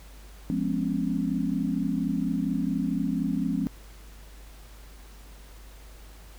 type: chord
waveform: sine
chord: C# dominant seventh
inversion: first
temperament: equal with one note detuned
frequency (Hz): 174.61 / 207.7 / 252.9 / 277.2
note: E#3 / G#3 / B3 / C#4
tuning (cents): 0 / 0 / +41 / 0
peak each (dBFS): -30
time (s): 0.5-3.67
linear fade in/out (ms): 0
effects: added 50 Hz sine -45 dBFS peak until 6.38 s + pink hiss -53 dBFS RMS until 6.38 s